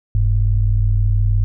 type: tone pair together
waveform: sine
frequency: 42.97 / 102.2 Hz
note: F1 / G#2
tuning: -27 / -27 cents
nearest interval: octave + minor third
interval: 1500 cents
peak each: -15 dBFS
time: 0.15-1.44 s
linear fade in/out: 0 ms
effects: none